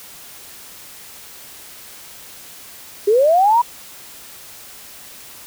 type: linear sweep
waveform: sine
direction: up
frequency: 390 to 985 Hz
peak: -10 dBFS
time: 3.07-3.62 s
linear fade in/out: 10 ms
effects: white hiss -39 dBFS RMS until 5.46 s